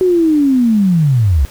sine linear sweep, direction down, 376.6 to 61.5 Hz, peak -8 dBFS, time 0.01-1.45 s, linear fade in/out 0 ms, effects pink hiss -38 dBFS RMS until 1.5 s

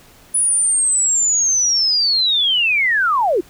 sine linear sweep, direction down, 9956 to 310.6 Hz, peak -13 dBFS, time 0.34-3.41 s, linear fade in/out 10 ms, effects pink hiss -47 dBFS RMS until 3.49 s

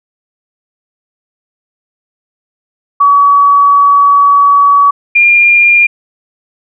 sine tone pair in turn, 1135 / 2405 Hz, C#6 / D7, +41 / +41 cents, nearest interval octave + minor second, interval 1300 cents, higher second, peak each -3 dBFS, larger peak neither, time 3-4.91 / 5.15-5.87 s, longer first, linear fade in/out 10 ms, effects none

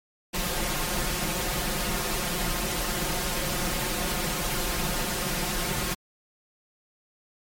pink noise with comb filter, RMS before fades -28 dBFS, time 0.33-5.95 s, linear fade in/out 20 ms, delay 5.6 ms, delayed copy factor +0.9, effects MP3 64 kbps

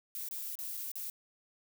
violet noise with dropouts, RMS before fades -40 dBFS, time 0.15-1.1 s, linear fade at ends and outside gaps 0 ms, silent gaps 0.286-0.311 / 0.554-0.589 / 0.77-0.774 / 0.916-0.956 s, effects none

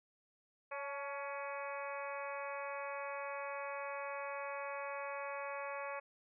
harmonic tone with a mistuned harmonic, 280 Hz, C#4, 18 cents sharp, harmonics 2 / 3 / 4 / 5 / 6 / 7 / 8 / 9, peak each -44 / -48 / -46 / -52 / -51 / -55 / -51 / -52 dBFS, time 0.71-6 s, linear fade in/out 10 ms, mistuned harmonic 3, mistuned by +48 cents, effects none

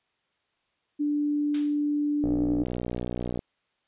sine tone, 293.7 Hz, D4, in tune, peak -23 dBFS, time 0.99-2.64 s, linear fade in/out 20 ms
blue noise with exponential decay, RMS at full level -28 dBFS, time 1.54-1.84 s, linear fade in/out 5 ms, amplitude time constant 65 ms
click train, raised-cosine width 2 ms, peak -18 dBFS, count 71, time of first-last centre 2.24-3.391 s, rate 60.8 Hz
effects white hiss -73 dBFS RMS until 3.87 s + resampled to 8000 Hz

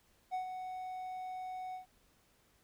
triangle tone with ADSR envelope, 742 Hz, F#5, 5 cents sharp, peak -31 dBFS, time 0.31-1.86 s, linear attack 31 ms, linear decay 110 ms, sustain -7 dB, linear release 120 ms, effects pink hiss -70 dBFS RMS until 2.63 s

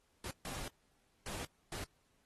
pink noise bursts at uneven times, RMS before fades -44 dBFS, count 4, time 0.24-0.31 / 0.45-0.68 / 1.26-1.45 / 1.72-1.84 s, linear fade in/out 2 ms, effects pink hiss -75 dBFS RMS until 2.25 s + AAC 32 kbps

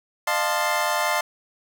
25% pulse chord, F dominant seventh, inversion third, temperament equal with one note detuned, 608.4 / 698.5 / 880 / 1046.5 Hz, Eb5 / F5 / A5 / C6, -39 / 0 / 0 / 0 cents, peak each -23 dBFS, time 0.27-1.21 s, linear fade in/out 5 ms, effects none

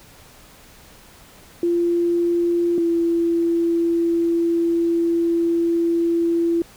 sine tone pair in turn, 344.1 / 337.2 Hz, F4 / E4, -26 / +39 cents, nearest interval unison, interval 35 cents, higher first, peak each -16 dBFS, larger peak neither, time 1.63-2.78 / 2.78-6.62 s, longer second, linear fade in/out 2 ms, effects pink hiss -47 dBFS RMS until 6.76 s

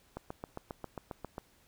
click train, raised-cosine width 1 ms, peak -25 dBFS, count 10, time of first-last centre 0.17-1.381 s, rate 7.43 Hz, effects pink hiss -66 dBFS RMS until 1.67 s

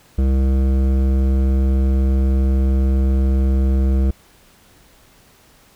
sine tone with hard clipping, 66.3 Hz, C2, 23 cents sharp, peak -15 dBFS, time 0.18-4.11 s, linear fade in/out 5 ms, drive 13 dB, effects pink hiss -51 dBFS RMS until 5.75 s

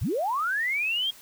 sine linear sweep, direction up, 60 to 3285 Hz, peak -24 dBFS, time 0.01-1.11 s, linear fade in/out 10 ms, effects white hiss -50 dBFS RMS until 1.21 s

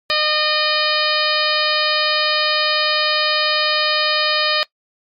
harmonic tone with a mistuned harmonic, 610 Hz, D#5, 34 cents flat, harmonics 1 / 2 / 3 / 4 / 5 / 6 / 7 / 8, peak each -23 / -23 / -23 / -23 / -23 / -23 / -23 / -23 dBFS, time 0.1-4.63 s, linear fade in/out 0 ms, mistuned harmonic 6, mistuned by +47 cents, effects noise-tail reverb RT60 0.1 s tail -22 dB re dry + MP3 64 kbps

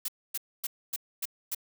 blue noise bursts, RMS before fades -32 dBFS, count 6, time 0.05-1.548 s, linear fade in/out 5 ms, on 33 ms, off 260 ms, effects none

